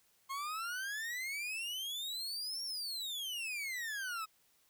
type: exponential two-way sweep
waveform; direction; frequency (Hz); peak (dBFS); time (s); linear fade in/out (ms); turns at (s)
40% pulse; up then down; 1067 to 5588 to 1261; -37; 0.29-4.26; 20; 2.63
effects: white hiss -71 dBFS RMS until 4.69 s